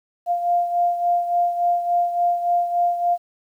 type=beating tone pair; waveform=sine; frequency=698.5 / 702 Hz; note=F5 / F5; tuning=0 / +9 cents; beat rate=3.5 Hz; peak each=-18 / -25 dBFS; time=0.26-3.18 s; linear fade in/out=50 ms; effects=9-bit